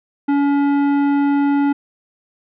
triangle tone with tanh clipping, 283.5 Hz, C#4, 39 cents sharp, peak -15 dBFS, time 0.28-1.73 s, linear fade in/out 10 ms, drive 17 dB, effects none

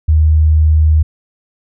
sine tone, 77.78 Hz, D#2, in tune, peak -6 dBFS, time 0.08-1.03 s, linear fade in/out 10 ms, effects none

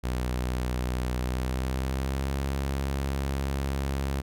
sawtooth tone with pitch glide, 62.3 to 68.33 Hz, B1 to C#2, +16 to -24 cents, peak -23 dBFS, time 0.03-4.22 s, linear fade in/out 20 ms, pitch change +160 cents, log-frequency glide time 1.2-2.33 s, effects none

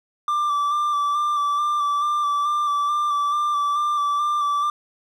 triangle tone with vibrato, 1174.7 Hz, D6, in tune, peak -17 dBFS, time 0.28-4.7 s, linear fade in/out 2 ms, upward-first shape square, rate 2.3 Hz, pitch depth 21 cents each way, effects none

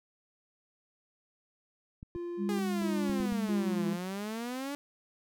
clicks, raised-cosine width 5 ms, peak -32 dBFS, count 5, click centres 2.029 / 2.16 / 3.097 / 3.202 / 3.324 s
triangle tone bursts, 347.1 Hz, F4, 11 cents flat, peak -33 dBFS, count 3, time 2.15-3.93 s, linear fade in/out 0 ms, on 440 ms, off 230 ms
sine tone with pitch glide, 201.2 to 203.3 Hz, G3 to G#3, +45 to -37 cents, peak -30 dBFS, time 2.37-3.98 s, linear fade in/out 50 ms, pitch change +18 cents, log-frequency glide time 2.89-3.25 s
sawtooth exponential two-way sweep, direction down then up, 417.7 to 164.81 to 290 Hz, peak -31 dBFS, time 2.49-4.75 s, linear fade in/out 0 ms, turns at 3.87 s
effects none

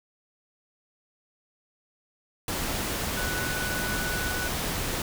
sine tone in noise, 1483 Hz, F#6, 4 cents sharp, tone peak -32 dBFS, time 3.17-4.48 s, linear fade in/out 2 ms, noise pink, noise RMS -30 dBFS, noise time 2.48-5.02 s, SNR -5 dB, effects none

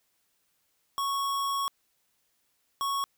square tone bursts at uneven times, 1107 Hz, C#6, 3 cents flat, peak -28 dBFS, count 2, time 0.98-1.68 / 2.81-3.04 s, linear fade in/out 0 ms, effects white hiss -73 dBFS RMS until 3.17 s

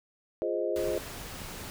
sine chord, F minor seventh, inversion none, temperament equal, 349.2 / 415.3 / 523.3 / 622.3 Hz, F4 / Ab4 / C5 / Eb5, 0 / 0 / 0 / 0 cents, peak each -33 dBFS, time 0.42-0.98 s, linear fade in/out 0 ms
pink noise, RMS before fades -41 dBFS, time 0.76-1.7 s, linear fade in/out 0 ms
effects none

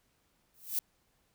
violet noise with exponential growth, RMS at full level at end -28 dBFS, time 0.54-0.79 s, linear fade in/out 2 ms, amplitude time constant 53 ms, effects pink hiss -73 dBFS RMS until 1.34 s

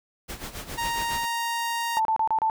pink noise with tremolo, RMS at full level -34 dBFS, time 0.28-1.26 s, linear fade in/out 20 ms, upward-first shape sine, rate 7.3 Hz, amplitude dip 75%
sawtooth tone, 932.3 Hz, A#5, in tune, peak -22 dBFS, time 0.77-2 s, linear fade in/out 20 ms
sine tone bursts, 883 Hz, A5, 6 cents sharp, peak -20 dBFS, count 5, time 1.97-2.499 s, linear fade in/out 0 ms, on 81 ms, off 31 ms
effects none

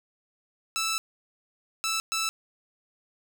10% pulse tone bursts at uneven times, 1318.5 Hz, E6, in tune, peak -18 dBFS, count 3, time 0.76-0.98 / 1.84-2 / 2.12-2.29 s, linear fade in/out 0 ms, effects none

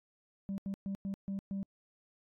sine tone bursts at uneven times, 196 Hz, G3, in tune, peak -32 dBFS, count 6, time 0.49-0.58 / 0.66-0.74 / 0.86-0.95 / 1.05-1.14 / 1.28-1.39 / 1.51-1.63 s, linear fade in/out 0 ms, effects tanh soft clip ceiling -33 dBFS + AAC 64 kbps

